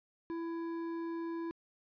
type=tone with hard clipping; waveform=sine; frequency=333.1 Hz; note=E4; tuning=18 cents sharp; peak=-38 dBFS; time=0.3-1.51 s; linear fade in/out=0 ms; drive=9 dB; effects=resampled to 11025 Hz